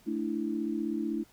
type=chord; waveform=sine; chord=A suspended fourth; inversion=none; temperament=equal; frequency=220 / 293.7 / 329.6 Hz; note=A3 / D4 / E4; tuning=0 / 0 / 0 cents; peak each=-34 / -34 / -33 dBFS; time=0.06-1.24 s; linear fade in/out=20 ms; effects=pink hiss -61 dBFS RMS until 1.32 s